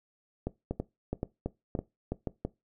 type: two click trains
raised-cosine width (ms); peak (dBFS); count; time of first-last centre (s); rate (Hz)
2; -18 / -18; 7 / 4; 0.47-2.45 / 0.71-2.272; 3.03 / 1.92
effects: noise-tail reverb RT60 0.2 s tail -19 dB re dry